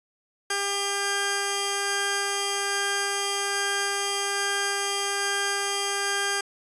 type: tone pair together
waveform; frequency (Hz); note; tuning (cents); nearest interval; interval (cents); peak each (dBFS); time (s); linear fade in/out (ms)
10% pulse; 400.1 / 1601.6; G4 / G6; +35 / +37; 2 octaves; 2402; -19; 0.5-6.41; 5
effects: resampled to 24000 Hz